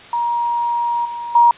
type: tone with level steps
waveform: sine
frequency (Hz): 947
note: A#5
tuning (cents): +27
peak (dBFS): -16 / -24 / -7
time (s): 0.13-1.51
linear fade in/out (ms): 2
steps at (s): 1.05 / 1.35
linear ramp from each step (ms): 5
effects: white hiss -39 dBFS RMS until 1.57 s + resampled to 8000 Hz